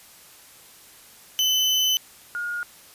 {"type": "tone pair in turn", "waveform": ["35% pulse", "sine"], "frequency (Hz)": [3027, 1428.6], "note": ["F#7", "F6"], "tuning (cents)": [39, 39], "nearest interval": "octave + minor second", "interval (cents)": 1300, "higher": "first", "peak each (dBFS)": [-17, -26], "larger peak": "first", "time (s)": [[1.39, 1.97], [2.35, 2.63]], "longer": "first", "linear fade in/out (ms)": 0, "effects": ["white hiss -49 dBFS RMS until 2.94 s", "resampled to 32000 Hz"]}